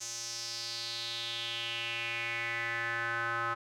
square tone with band-pass filter sweep, 116.54 Hz, A#2, in tune, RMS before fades -36 dBFS, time 0-3.55 s, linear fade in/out 20 ms, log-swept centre 6400 to 1300 Hz, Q 4.4, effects none

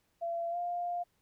sine tone with pitch glide, 679 to 701.7 Hz, F5 to F5, -49 to +8 cents, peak -32 dBFS, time 0.21-1.04 s, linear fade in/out 20 ms, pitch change +57 cents, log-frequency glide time 0.5-0.57 s, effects pink hiss -75 dBFS RMS until 1.21 s

